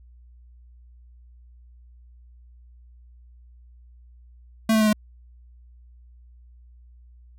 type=tone with pitch steps; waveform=square; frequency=221.9 / 218.6 / 215.3 / 212.1 Hz; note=A3 / A3 / A3 / G#3; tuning=+15 / -11 / -37 / +37 cents; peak=-17 dBFS; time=4.69-4.93 s; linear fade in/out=5 ms; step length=60 ms; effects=added 60 Hz sine -47 dBFS peak until 7.38 s